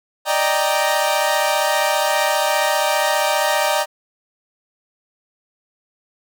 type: chord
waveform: sawtooth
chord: Eb major seventh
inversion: third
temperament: equal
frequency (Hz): 587.3 / 622.3 / 784 / 932.3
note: D5 / Eb5 / G5 / Bb5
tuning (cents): 0 / 0 / 0 / 0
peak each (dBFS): -18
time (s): 0.25-3.86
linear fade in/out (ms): 50
effects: none